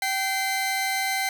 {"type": "tone pair together", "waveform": "sawtooth", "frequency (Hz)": [773.9, 2066], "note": ["G5", "C7"], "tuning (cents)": [-22, -22], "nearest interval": "octave + perfect fourth", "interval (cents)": 1700, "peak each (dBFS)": -23, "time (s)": [0.02, 1.29], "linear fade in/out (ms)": 2, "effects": []}